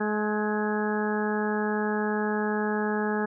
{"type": "harmonic tone with a mistuned harmonic", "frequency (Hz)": 211.9, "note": "G#3", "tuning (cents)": 35, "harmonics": [1, 2, 3, 4, 5, 6, 7, 8], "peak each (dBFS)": [-28, -29, -39, -33, -41, -38, -40, -34], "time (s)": [0, 3.26], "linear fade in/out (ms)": 10, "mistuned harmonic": 8, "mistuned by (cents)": -30, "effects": []}